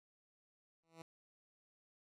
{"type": "tone with exponential growth", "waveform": "10% pulse", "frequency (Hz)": 163.9, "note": "E3", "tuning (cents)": -10, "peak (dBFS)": -40, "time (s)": [0.83, 1.02], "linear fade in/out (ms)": 2, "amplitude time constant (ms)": 40, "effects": ["low-pass 10000 Hz 12 dB/octave"]}